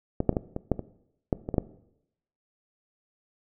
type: clicks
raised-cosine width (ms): 2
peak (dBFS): -11 / -6 / -23 / -11 / -17 / -9 / -19 / -9 / -18 / -14 / -8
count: 11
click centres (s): 0.204 / 0.293 / 0.328 / 0.368 / 0.564 / 0.717 / 0.793 / 1.328 / 1.489 / 1.542 / 1.582
effects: noise-tail reverb RT60 0.8 s tail -18 dB re dry